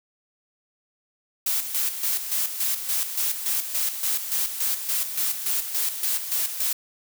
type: noise with tremolo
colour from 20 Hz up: blue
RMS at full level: -24 dBFS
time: 1.46-6.73 s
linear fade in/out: 5 ms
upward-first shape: square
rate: 3.5 Hz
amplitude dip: 60%
effects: none